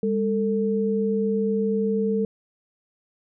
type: tone pair together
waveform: sine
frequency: 202.1 / 445.9 Hz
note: G#3 / A4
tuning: -47 / +23 cents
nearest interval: octave + major second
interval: 1370 cents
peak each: -23 dBFS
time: 0.03-2.25 s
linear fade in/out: 2 ms
effects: none